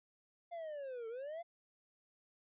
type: linear two-way sweep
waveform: triangle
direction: down then up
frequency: 699 to 440.4 to 699 Hz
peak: -40 dBFS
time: 0.51-1.43 s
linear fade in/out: 20 ms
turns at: 1.08 s
effects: resampled to 8000 Hz